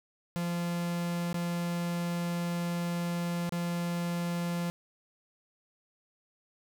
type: tone with dropouts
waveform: 45% pulse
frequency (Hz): 172.7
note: F3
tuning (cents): -19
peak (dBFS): -30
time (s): 0.36-4.7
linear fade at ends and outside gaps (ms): 0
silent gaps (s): 1.329-1.343 / 3.493-3.523
effects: none